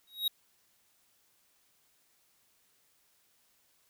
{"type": "tone with exponential growth", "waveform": "square", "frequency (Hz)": 3799, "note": "A#7", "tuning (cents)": 32, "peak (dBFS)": -25, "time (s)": [0.07, 0.28], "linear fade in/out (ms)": 5, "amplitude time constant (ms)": 44, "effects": ["white hiss -70 dBFS RMS until 3.89 s"]}